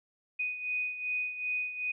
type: beating tone pair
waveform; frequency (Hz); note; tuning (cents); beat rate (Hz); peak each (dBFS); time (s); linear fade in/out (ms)
sine; 2488 / 2490.6; D#7 / D#7; -1 / +1; 2.6; -32 / -38; 0.39-1.92; 10
effects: none